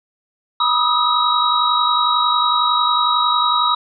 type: tone cluster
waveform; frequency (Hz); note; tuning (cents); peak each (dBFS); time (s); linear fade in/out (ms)
sine; 974 / 1229 / 1280 / 3832; B5 / D#6 / D#6 / A#7; -24 / -22 / +49 / +47; -19; 0.6-3.75; 5
effects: none

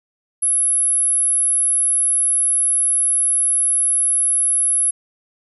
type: tone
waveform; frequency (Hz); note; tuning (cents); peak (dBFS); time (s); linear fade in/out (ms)
sine; 10930; F9; -38; -14; 0.42-4.91; 10
effects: none

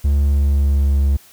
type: tone with pitch glide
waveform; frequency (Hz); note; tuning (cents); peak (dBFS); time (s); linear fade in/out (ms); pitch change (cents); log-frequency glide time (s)
triangle; 71.1 to 69.6; C#2 to C#2; +45 to +8; -10; 0.04-1.17; 10; -37; 0.17-1
effects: white hiss -47 dBFS RMS until 1.32 s

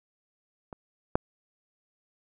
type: clicks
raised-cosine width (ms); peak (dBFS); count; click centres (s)
1; -26 / -8; 2; 0.728 / 1.155
effects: none

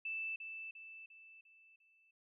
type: tone with echo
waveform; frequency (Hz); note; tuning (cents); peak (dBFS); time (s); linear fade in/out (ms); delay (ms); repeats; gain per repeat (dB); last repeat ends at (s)
sine; 2643; E7; +4; -38; 0.05-0.36; 5; 350; 5; -6; 2.11
effects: none

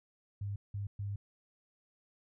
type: tone bursts at uneven times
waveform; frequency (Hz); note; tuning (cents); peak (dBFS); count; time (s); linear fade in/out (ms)
sine; 100.8; G2; +49; -35; 3; 0.41-0.56 / 0.74-0.87 / 0.99-1.16; 5
effects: none

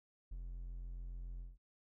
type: tone with ADSR envelope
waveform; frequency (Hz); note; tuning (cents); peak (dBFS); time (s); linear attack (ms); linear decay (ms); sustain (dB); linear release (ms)
triangle; 43.51; F1; -6; -39; 0.31-1.58; 10; 44; -2; 180
effects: none

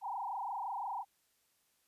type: tone with frequency modulation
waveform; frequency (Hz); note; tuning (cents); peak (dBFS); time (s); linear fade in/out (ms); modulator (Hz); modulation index
sine; 876; A5; -8; -36; 0.01-1.05; 50; 25.8; 4.2
effects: white hiss -75 dBFS RMS until 1.87 s + resampled to 32000 Hz

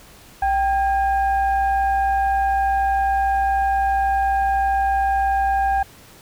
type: tone with frequency modulation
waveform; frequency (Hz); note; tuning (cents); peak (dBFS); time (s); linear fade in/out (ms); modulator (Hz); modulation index
sine; 784; G5; 0; -16; 0.42-5.83; 5; 842; 0.53
effects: pink hiss -46 dBFS RMS until 6.21 s

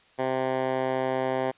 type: tone with band-pass filter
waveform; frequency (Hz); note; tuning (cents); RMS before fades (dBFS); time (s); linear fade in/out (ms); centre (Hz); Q
10% pulse; 130.6; C3; -3; -27; 0.18-1.52; 20; 720; 0.77
effects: white hiss -59 dBFS RMS until 1.57 s + resampled to 8000 Hz

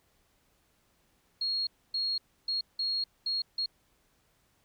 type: tone bursts at uneven times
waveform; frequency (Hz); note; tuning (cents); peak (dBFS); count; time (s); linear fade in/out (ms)
sine; 4290; C8; +42; -28; 6; 1.41-1.67 / 1.94-2.18 / 2.48-2.61 / 2.79-3.04 / 3.26-3.42 / 3.58-3.66; 5
effects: pink hiss -70 dBFS RMS until 4.64 s

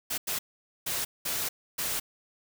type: noise bursts at uneven times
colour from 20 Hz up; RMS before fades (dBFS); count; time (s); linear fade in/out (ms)
white; -31; 5; 0.1-0.18 / 0.27-0.39 / 0.86-1.05 / 1.25-1.49 / 1.78-2; 10
effects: none

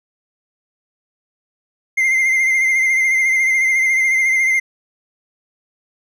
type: tone with vibrato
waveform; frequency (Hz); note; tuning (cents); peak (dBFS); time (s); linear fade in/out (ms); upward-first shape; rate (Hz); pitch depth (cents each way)
triangle; 2093; C7; 0; -11; 1.97-4.6; 10; sine; 14; 37
effects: none

